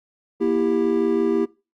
triangle chord, E diminished, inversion second, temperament just, 237.3 / 329.6 / 395.6 Hz, Bb3 / E4 / G4, +31 / 0 / +16 cents, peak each -22 / -20 / -19 dBFS, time 0.4-1.46 s, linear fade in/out 20 ms, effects noise-tail reverb RT60 0.3 s tail -22 dB re dry + Opus 32 kbps

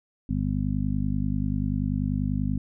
harmonic tone, 50.3 Hz, G1, 45 cents sharp, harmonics 1 / 2 / 3 / 4 / 5, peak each -30 / -30 / -30 / -30 / -30 dBFS, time 0.29-2.58 s, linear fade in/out 5 ms, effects none

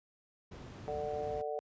brown noise, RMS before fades -43 dBFS, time 0.51-1.42 s, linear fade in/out 10 ms
harmonic tone, 148.5 Hz, D3, 20 cents sharp, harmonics 3 / 4 / 5, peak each -38 / -39 / -40 dBFS, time 0.88-1.59 s, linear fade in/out 0 ms
effects high-pass 80 Hz 12 dB/octave + resampled to 16000 Hz

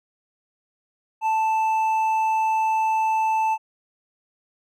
triangle tone with hard clipping, 880 Hz, A5, in tune, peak -20 dBFS, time 1.21-3.58 s, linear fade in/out 50 ms, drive 8 dB, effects none

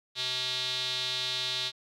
square tone with band-pass filter, 127.3 Hz, C3, 47 cents flat, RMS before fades -32 dBFS, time 0.15-1.72 s, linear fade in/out 50 ms, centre 3800 Hz, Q 5.4, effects none

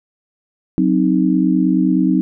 sine chord, C diminished, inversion second, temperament equal, 185 / 261.6 / 311.1 Hz, Gb3 / C4 / Eb4, 0 / 0 / 0 cents, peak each -16 dBFS, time 0.78-2.21 s, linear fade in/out 0 ms, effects none

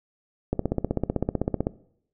click train, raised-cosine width 2 ms, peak -10 dBFS, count 19, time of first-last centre 0.53-1.669 s, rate 15.8 Hz, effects noise-tail reverb RT60 0.7 s tail -20 dB re dry

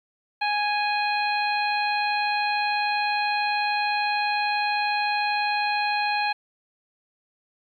harmonic tone with a mistuned harmonic, 830.6 Hz, G#5, in tune, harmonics 1 / 2 / 3 / 4 / 5, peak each -24 / -30 / -28 / -40 / -32 dBFS, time 0.41-6.33 s, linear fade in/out 10 ms, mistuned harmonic 4, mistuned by -19 cents, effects 10-bit

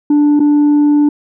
sine tone with dropouts, 293.7 Hz, D4, in tune, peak -4 dBFS, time 0.1-1.09 s, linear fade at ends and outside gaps 5 ms, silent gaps 0.395-0.401 s, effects tanh soft clip ceiling -6 dBFS

